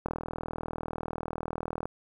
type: click train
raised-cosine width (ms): 1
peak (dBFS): -18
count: 73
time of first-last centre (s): 0.06-1.856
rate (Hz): 40.1
effects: 9-bit